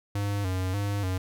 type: tone with vibrato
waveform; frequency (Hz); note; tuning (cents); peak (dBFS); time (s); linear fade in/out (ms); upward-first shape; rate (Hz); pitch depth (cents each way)
square; 97; G2; -18; -27; 0.15-1.18; 5; square; 1.7; 77
effects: none